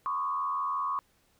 sine tone with frequency modulation, 1108.7 Hz, C#6, in tune, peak -28 dBFS, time 0.06-0.99 s, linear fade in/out 0 ms, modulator 85.7 Hz, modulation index 1, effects pink hiss -68 dBFS RMS until 1.39 s

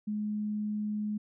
sine tone, 210.6 Hz, G#3, 24 cents sharp, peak -30 dBFS, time 0.07-1.18 s, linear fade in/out 10 ms, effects none

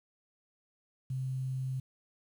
sine tone with quantisation, 130.81 Hz, C3, in tune, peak -32 dBFS, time 1.1-1.8 s, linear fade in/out 5 ms, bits 10, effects none

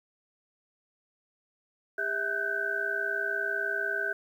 sine tone cluster, 403.4 / 652 / 1506 / 1566 Hz, G4 / E5 / F#6 / G6, +50 / -19 / +30 / -2 cents, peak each -37 / -38 / -31 / -32 dBFS, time 1.98-4.13 s, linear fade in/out 5 ms, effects 10-bit

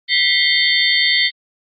sine tone cluster, 1963 / 2114 / 3154 / 3599 / 4438 Hz, B6 / C7 / G7 / A7 / C#8, -11 / +17 / +10 / +38 / +1 cents, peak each -19 dBFS, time 0.08-1.31 s, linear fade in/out 50 ms, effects Opus 32 kbps

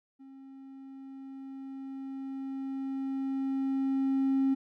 triangle tone with level ramp, 269.1 Hz, C4, 49 cents sharp, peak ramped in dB -46 to -20 dBFS, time 0.19-4.55 s, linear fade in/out 20 ms, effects tanh soft clip ceiling -19 dBFS

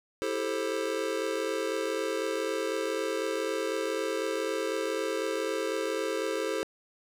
square chord, A minor seventh, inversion second, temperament just, 330 / 396 / 440 / 528 Hz, E4 / G4 / A4 / C5, +2 / +18 / 0 / +16 cents, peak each -37 / -36 / -34 / -35 dBFS, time 0.22-6.63 s, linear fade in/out 0 ms, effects low-pass 10000 Hz 12 dB/octave + 9-bit

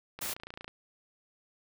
click train, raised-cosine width 0.3 ms, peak -26 dBFS, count 15, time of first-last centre 0.19-0.68 s, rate 28.6 Hz
white noise, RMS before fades -36 dBFS, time 0.21-0.34 s, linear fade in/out 10 ms
effects none

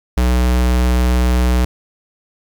square tone, 61.74 Hz, B1, in tune, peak -12 dBFS, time 0.17-1.65 s, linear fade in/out 5 ms, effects 8-bit

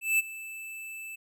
square tone with ADSR envelope, 2637 Hz, E7, in tune, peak -21 dBFS, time 0.01-1.16 s, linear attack 180 ms, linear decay 22 ms, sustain -18 dB, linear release 12 ms, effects none

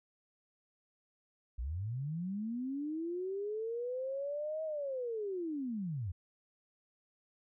sine linear two-way sweep, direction up then down, 53 to 639 to 80.3 Hz, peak -35 dBFS, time 1.58-6.12 s, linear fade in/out 10 ms, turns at 4.64 s, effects none

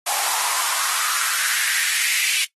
white noise with high-pass filter sweep, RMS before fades -21 dBFS, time 0.06-2.45 s, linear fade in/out 10 ms, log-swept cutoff 760 to 2500 Hz, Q 3.3, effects noise-tail reverb RT60 0.1 s tail -17 dB re dry + AAC 32 kbps

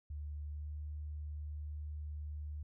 sine tone with pitch glide, 74 to 74.9 Hz, D2 to D2, +14 to +35 cents, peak -40 dBFS, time 0.1-2.63 s, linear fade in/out 5 ms, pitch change +21 cents, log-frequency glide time 0.5-0.67 s, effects none

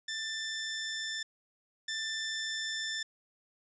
15% pulse tone pair in turn, 1773 / 1773 Hz, A6 / A6, +13 / +13 cents, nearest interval unison, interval 0 cents, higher neither, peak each -28 / -27 dBFS, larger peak second, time 0.08-1.23 / 1.88-3.03 s, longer neither, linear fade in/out 5 ms, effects resampled to 16000 Hz

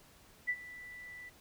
sine tone with ADSR envelope, 1975.5 Hz, B6, in tune, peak -28 dBFS, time 0.47-1.3 s, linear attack 24 ms, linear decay 57 ms, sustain -18 dB, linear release 18 ms, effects pink hiss -61 dBFS RMS until 1.4 s

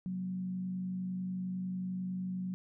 sine tone with frequency modulation, 184.8 Hz, F#3, 2 cents flat, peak -34 dBFS, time 0.06-2.54 s, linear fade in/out 0 ms, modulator 51.1 Hz, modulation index 0.33, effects none

